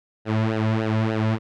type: tone with flanger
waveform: sawtooth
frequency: 110 Hz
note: A2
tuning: in tune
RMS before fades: -22 dBFS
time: 0.25-1.39 s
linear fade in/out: 50 ms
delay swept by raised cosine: 0.87 to 2.67 ms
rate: 3.4 Hz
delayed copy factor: -1
effects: low-pass 3000 Hz 12 dB/octave